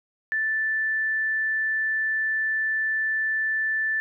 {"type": "tone", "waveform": "sine", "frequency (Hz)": 1760, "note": "A6", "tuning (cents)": 0, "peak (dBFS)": -22, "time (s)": [0.32, 4], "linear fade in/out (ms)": 0, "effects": []}